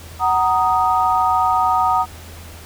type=chord; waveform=sine; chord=D# minor; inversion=first; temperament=just; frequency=746.7 / 933.4 / 1244.5 Hz; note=F#5 / A#5 / D#6; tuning=+16 / +2 / 0 cents; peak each=-18 dBFS; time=0.19-2.06 s; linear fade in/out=50 ms; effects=added 82 Hz sine -37 dBFS peak until 2.65 s + pink hiss -40 dBFS RMS until 2.65 s